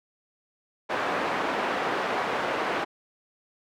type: band-pass noise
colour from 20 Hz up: pink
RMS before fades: -28 dBFS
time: 0.89-2.85 s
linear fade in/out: 20 ms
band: 420 to 1800 Hz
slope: 12 dB/octave
effects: none